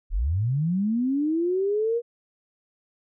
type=linear sweep; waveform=sine; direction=up; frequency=32.7 to 480.4 Hz; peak=-21 dBFS; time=0.1-2.02 s; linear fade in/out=50 ms; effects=none